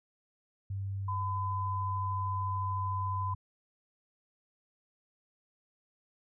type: tone with pitch glide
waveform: sine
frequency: 98 to 97.15 Hz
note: G2 to G2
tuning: 0 to -15 cents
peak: -33 dBFS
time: 0.7-3.35 s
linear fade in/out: 5 ms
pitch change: -15 cents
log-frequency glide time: 1-3.17 s
type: tone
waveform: sine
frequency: 1011 Hz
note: B5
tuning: 40 cents sharp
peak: -33 dBFS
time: 1.08-3.34 s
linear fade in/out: 5 ms
effects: none